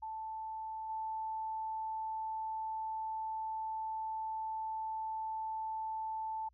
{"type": "tone with level steps", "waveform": "sine", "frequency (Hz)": 880, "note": "A5", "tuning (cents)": 0, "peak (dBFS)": [-39, -36], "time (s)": [0.02, 6.49], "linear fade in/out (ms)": 10, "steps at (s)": 0.89, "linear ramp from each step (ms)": 10, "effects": ["added 60 Hz sine -66 dBFS peak until 6.53 s"]}